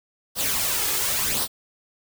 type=noise with flanger; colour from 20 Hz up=white; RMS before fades=-24 dBFS; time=0.35-1.48 s; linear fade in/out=50 ms; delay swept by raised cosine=0.21 to 2.41 ms; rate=0.93 Hz; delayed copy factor=+0.55; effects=none